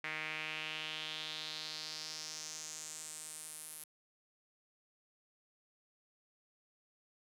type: tone with band-pass filter sweep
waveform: sawtooth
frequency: 155.56 Hz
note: D#3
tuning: in tune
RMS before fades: -44 dBFS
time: 0.04-3.84 s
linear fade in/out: 2 ms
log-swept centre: 2100 to 11000 Hz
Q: 3.4
effects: none